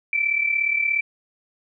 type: tone pair together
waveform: sine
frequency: 2299 / 2336 Hz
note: D7 / D7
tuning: -37 / -10 cents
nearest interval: unison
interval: 27 cents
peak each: -25 / -20 dBFS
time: 0.13-1.01 s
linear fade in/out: 2 ms
effects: none